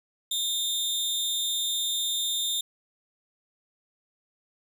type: tone with amplitude modulation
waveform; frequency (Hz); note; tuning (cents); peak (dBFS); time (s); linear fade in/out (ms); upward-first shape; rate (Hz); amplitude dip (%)
sawtooth; 3620; A7; +48; -20; 0.31-2.61; 5; sine; 264; 65
effects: none